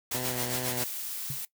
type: noise with tremolo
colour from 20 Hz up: white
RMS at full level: -31 dBFS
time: 0.11-0.84 s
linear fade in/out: 5 ms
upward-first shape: sine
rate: 7.4 Hz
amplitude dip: 55%
type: tone with vibrato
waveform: 10% pulse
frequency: 124.9 Hz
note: B2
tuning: 20 cents sharp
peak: -25 dBFS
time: 0.14-0.84 s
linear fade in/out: 5 ms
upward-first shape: sine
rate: 2.6 Hz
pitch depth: 22 cents each way
type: noise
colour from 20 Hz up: blue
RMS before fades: -36 dBFS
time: 0.77-1.45 s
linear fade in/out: 2 ms
type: tone with exponential decay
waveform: sine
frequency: 137.5 Hz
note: C#3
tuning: 14 cents flat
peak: -30 dBFS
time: 1.3-1.42 s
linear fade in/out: 2 ms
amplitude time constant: 26 ms
effects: noise-tail reverb RT60 0.1 s tail -19 dB re dry